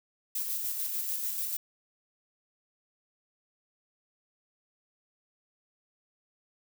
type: noise with tremolo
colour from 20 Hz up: violet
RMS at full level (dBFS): -32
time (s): 0.35-1.57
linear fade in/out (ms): 5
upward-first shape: square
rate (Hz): 6.8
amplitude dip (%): 30
effects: none